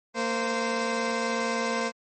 15% pulse tone pair together, 229.8 / 520 Hz, A#3 / C5, -25 / -11 cents, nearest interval octave + major second, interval 1414 cents, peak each -22 dBFS, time 0.14-1.92 s, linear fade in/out 50 ms, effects MP3 32 kbps

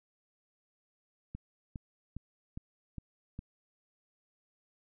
click train, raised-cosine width 5 ms, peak -28 dBFS, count 6, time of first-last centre 1.35-3.391 s, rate 2.45 Hz, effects none

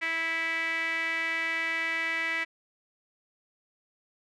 sawtooth tone with band-pass filter, 328 Hz, E4, 9 cents flat, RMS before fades -30 dBFS, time 0.01-2.45 s, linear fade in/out 20 ms, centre 2100 Hz, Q 7.9, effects none

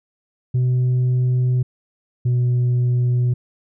sine tone pair in turn, 125.9 / 123.17 Hz, B2 / B2, +34 / -4 cents, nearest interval unison, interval 38 cents, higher first, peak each -12 dBFS, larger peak neither, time 0.54-1.63 / 2.25-3.34 s, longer neither, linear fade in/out 10 ms, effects tanh soft clip ceiling -14 dBFS

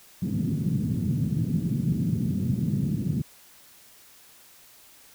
pink band-pass noise, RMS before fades -26 dBFS, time 0.22-3.22 s, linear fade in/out 5 ms, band 120 to 220 Hz, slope 24 dB/octave, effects white hiss -53 dBFS RMS until 5.14 s

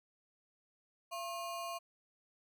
square ring-modulated tone, 880 Hz, A5, in tune, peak -37 dBFS, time 1.11-1.79 s, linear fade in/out 20 ms, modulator 198 Hz, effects none

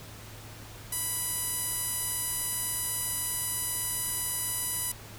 sawtooth tone with band-pass filter, 987.8 Hz, B5, in tune, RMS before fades -32 dBFS, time 0.92-4.92 s, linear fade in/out 5 ms, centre 11000 Hz, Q 3.4, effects added 107 Hz sine -47 dBFS peak until 5.18 s + pink hiss -47 dBFS RMS until 5.18 s

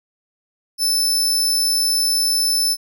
sawtooth tone, 5274 Hz, E8, in tune, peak -13 dBFS, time 0.78-2.77 s, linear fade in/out 50 ms, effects none

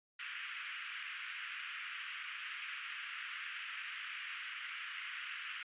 white band-pass noise, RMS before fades -45 dBFS, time 0.19-5.63 s, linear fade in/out 5 ms, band 1300 to 3000 Hz, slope 48 dB/octave, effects resampled to 8000 Hz

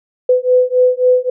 sine beating tone pair, 501 / 504.7 Hz, B4 / B4, +25 / +38 cents, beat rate 3.7 Hz, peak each -12 dBFS, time 0.29-1.3 s, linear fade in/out 5 ms, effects none

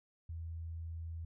sine tone, 82.41 Hz, E2, in tune, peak -40 dBFS, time 0.29-1.25 s, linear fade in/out 5 ms, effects none

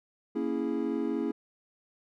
triangle chord, A# half-diminished seventh, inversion none, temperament equal, 233.1 / 277.2 / 329.6 / 415.3 Hz, A#3 / C#4 / E4 / G#4, 0 / 0 / 0 / 0 cents, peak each -32 / -31 / -31 / -33 dBFS, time 0.35-1.32 s, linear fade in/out 10 ms, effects none

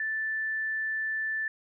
sine tone, 1760 Hz, A6, in tune, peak -28 dBFS, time 0-1.48 s, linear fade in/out 2 ms, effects none

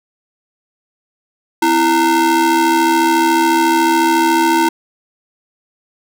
square ring-modulated tone, 294.5 Hz, D4, 5 cents sharp, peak -8 dBFS, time 1.62-4.69 s, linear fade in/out 5 ms, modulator 626 Hz, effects none

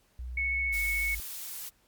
sine tone with pitch glide, 61.74 to 56.29 Hz, B1 to A1, 0 to +40 cents, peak -35 dBFS, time 0.19-1.2 s, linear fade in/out 0 ms, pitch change -160 cents, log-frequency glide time 0.67-0.72 s
sine tone with vibrato, 2209 Hz, C#7, 7 cents flat, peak -27 dBFS, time 0.37-1.15 s, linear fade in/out 5 ms, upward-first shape sine, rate 14 Hz, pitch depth 9 cents each way
blue noise, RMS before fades -39 dBFS, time 0.72-1.7 s, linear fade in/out 20 ms
effects pink hiss -67 dBFS RMS until 1.87 s + MP3 96 kbps

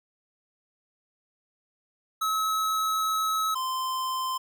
square tone pair in turn, 1289 / 1037.1 Hz, E6 / C6, -39 / -16 cents, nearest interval major third, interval 377 cents, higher first, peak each -25 / -28 dBFS, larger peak first, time 2.21-3.55 / 3.55-4.38 s, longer first, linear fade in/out 10 ms, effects none

